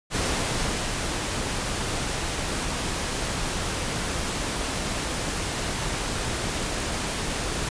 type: noise with ADSR envelope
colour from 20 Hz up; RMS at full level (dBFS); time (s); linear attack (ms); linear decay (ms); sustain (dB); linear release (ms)
pink; -25; 0.1-7.69; 55; 790; -3; 4
effects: resampled to 22050 Hz